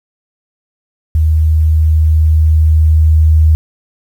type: tone with level ramp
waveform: sine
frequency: 78.4 Hz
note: D#2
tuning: 14 cents sharp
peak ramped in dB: -7 to -4 dBFS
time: 1.15-3.55 s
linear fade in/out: 0 ms
effects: 7-bit